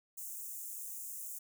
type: high-pass noise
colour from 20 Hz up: white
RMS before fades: -44 dBFS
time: 0.17-1.39 s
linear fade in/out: 10 ms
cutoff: 6600 Hz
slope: 48 dB/octave
effects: none